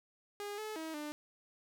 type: tone with pitch steps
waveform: sawtooth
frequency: 409.6 / 430.7 / 319.8 / 298.4 Hz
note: G#4 / A4 / D#4 / D4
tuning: -24 / -37 / +48 / +28 cents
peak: -36 dBFS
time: 0.4-1.12 s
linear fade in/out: 0 ms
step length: 180 ms
effects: none